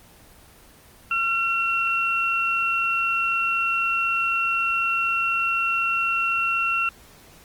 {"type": "tone pair together", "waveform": "sine", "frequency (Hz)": [1362, 2726], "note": ["F6", "F7"], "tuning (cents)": [-44, -43], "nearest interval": "octave", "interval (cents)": 1201, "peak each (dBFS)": [-24, -22], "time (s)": [1.11, 6.89], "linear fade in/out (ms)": 2, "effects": ["pink hiss -50 dBFS RMS until 7.44 s", "Opus 24 kbps"]}